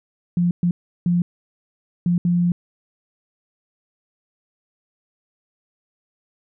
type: tone bursts at uneven times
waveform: sine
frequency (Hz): 174.7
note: F3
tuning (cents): +1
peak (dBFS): -15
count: 5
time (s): 0.37-0.51 / 0.63-0.71 / 1.06-1.22 / 2.06-2.18 / 2.25-2.52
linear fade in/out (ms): 2
effects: none